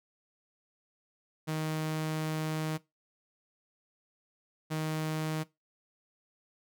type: tone pair in turn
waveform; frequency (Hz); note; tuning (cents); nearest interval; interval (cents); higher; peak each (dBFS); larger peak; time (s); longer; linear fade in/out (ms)
sawtooth; 156.6 / 156.6; D#3 / D#3; +11 / +11; unison; 0; neither; -27; neither; 1.47-2.78 / 4.7-5.44; first; 20
effects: noise-tail reverb RT60 0.2 s tail -19 dB re dry